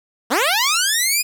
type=linear sweep; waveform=10% pulse; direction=up; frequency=204.9 to 2505 Hz; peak=-7 dBFS; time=0.3-1.23 s; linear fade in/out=20 ms; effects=8-bit

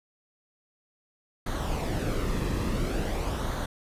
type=noise with flanger; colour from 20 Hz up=brown; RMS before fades=-29 dBFS; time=1.46-3.66 s; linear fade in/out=5 ms; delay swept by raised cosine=0.38 to 1.38 ms; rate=0.48 Hz; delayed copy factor=-0.5; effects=resampled to 32000 Hz

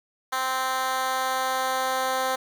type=tone with high-pass filter sweep; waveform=10% pulse; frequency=260.6 Hz; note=C4; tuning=7 cents flat; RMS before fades=-26 dBFS; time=0.32-2.36 s; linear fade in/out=10 ms; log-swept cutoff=940 to 560 Hz; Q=1.3; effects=9-bit

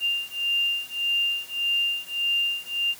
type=beating tone pair; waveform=sine; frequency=2794 / 2795.7 Hz; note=F7 / F7; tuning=0 / +1 cents; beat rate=1.7 Hz; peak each=-26 dBFS; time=0-2.95 s; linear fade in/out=50 ms; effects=white hiss -46 dBFS RMS until 2.99 s + high-pass 60 Hz 12 dB/octave

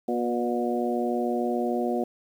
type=harmonic tone with a mistuned harmonic; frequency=120.2 Hz; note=B2; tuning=46 cents flat; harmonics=2 / 3 / 4 / 5 / 6; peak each=-28 / -29 / -32 / -33 / -31 dBFS; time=0.08-2.04 s; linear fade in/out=5 ms; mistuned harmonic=4; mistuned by=+24 cents; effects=9-bit

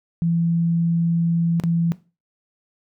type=tone with dropouts; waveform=sine; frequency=168.1 Hz; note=E3; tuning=34 cents sharp; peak=-17 dBFS; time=0.22-1.92 s; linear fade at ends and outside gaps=0 ms; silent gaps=1.599-1.637 s; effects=noise-tail reverb RT60 0.3 s tail -17 dB re dry

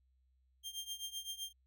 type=tone with tremolo; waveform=sawtooth; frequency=3189 Hz; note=G7; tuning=29 cents sharp; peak=-35 dBFS; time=0.63-1.53 s; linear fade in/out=50 ms; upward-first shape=triangle; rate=7.8 Hz; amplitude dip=90%; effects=added 64 Hz sine -70 dBFS peak until 1.66 s

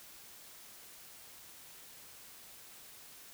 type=silence; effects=white hiss -54 dBFS RMS until 3.33 s

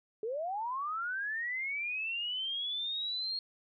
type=linear sweep; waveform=sine; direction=up; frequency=415.3 to 4276 Hz; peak=-33 dBFS; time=0.23-3.39 s; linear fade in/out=2 ms; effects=none

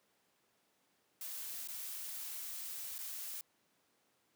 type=noise with dropouts; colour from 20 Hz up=blue; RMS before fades=-44 dBFS; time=1.21-3.41 s; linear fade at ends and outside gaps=2 ms; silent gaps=1.675-1.685 / 2.982-2.988 s; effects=pink hiss -75 dBFS RMS until 4.35 s + high-pass 200 Hz 12 dB/octave

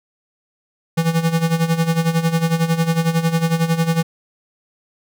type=tone with tremolo; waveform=square; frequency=164.81 Hz; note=E3; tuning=in tune; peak=-13 dBFS; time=0.97-4.03 s; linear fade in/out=10 ms; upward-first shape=sine; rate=11 Hz; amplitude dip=75%; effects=none

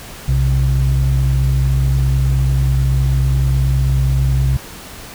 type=tone pair together; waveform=sine; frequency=62.42 / 131.8 Hz; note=B1 / C3; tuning=+19 / +13 cents; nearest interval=octave + minor second; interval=1294 cents; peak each=-13 dBFS; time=0.28-4.57 s; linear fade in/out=5 ms; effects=tanh soft clip ceiling -6 dBFS + pink hiss -34 dBFS RMS until 5.14 s

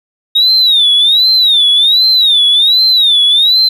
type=tone with vibrato; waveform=sine; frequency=3729 Hz; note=A#7; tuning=in tune; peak=-4 dBFS; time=0.35-3.69 s; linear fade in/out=10 ms; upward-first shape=sine; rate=1.3 Hz; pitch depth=170 cents each way; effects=tanh soft clip ceiling -2 dBFS + 7-bit

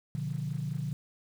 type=chord; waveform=sine; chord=B diminished; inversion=none; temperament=just; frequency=123.47 / 148.16 / 177.8 Hz; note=B2 / D3 / F3; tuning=0 / +16 / +31 cents; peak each=-36 / -33 / -38 dBFS; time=0.15-0.93 s; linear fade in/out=0 ms; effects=tanh soft clip ceiling -22 dBFS + 9-bit

